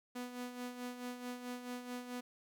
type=tone with tremolo; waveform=sawtooth; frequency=246.9 Hz; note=B3; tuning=in tune; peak=-36 dBFS; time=0.15-2.21 s; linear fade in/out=10 ms; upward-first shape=sine; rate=4.6 Hz; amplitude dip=60%; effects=none